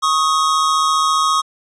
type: tone pair together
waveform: square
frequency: 1100 / 1254.7 Hz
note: C#6 / D#6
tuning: -14 / +14 cents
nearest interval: major second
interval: 228 cents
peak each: -17 / -17 dBFS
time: 0.02-1.42 s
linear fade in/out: 20 ms
effects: resampled to 22050 Hz